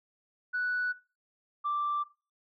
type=tone pair in turn; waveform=sine; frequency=1480 / 1174.7 Hz; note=F#6 / D6; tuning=0 / 0 cents; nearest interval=major third; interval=400 cents; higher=first; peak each=-27 dBFS; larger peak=neither; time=0.53-0.93 / 1.64-2.04 s; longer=neither; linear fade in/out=20 ms; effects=noise-tail reverb RT60 0.3 s tail -18 dB re dry + tanh soft clip ceiling -24 dBFS